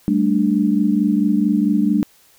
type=chord; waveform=sine; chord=G suspended second; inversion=none; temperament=just; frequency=196 / 220.5 / 294 Hz; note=G3 / A3 / D4; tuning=0 / +4 / +2 cents; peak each=-18 dBFS; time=0.08-2.03 s; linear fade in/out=0 ms; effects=white hiss -53 dBFS RMS until 2.38 s